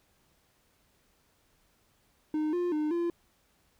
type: tone with pitch steps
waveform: triangle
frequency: 307 / 352.7 / 303.9 / 343.1 Hz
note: D#4 / F4 / D#4 / F4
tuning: -23 / +17 / -41 / -31 cents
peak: -25 dBFS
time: 2.34-3.1 s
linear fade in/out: 2 ms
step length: 190 ms
effects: pink hiss -69 dBFS RMS until 3.79 s